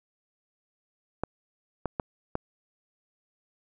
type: clicks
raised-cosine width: 1 ms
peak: -14 dBFS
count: 4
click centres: 1.236 / 1.857 / 1.998 / 2.354 s
effects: none